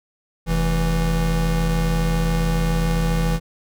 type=tone pair together; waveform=square; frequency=43.65 / 164.81 Hz; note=F1 / E3; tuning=0 / 0 cents; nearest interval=octave + major seventh; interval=2300 cents; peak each=-21 dBFS; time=0.46-3.4 s; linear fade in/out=50 ms; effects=none